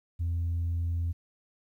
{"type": "tone", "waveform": "sine", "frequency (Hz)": 84.8, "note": "E2", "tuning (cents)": 50, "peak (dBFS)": -25, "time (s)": [0.19, 1.13], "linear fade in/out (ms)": 20, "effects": ["tanh soft clip ceiling -25 dBFS", "11-bit"]}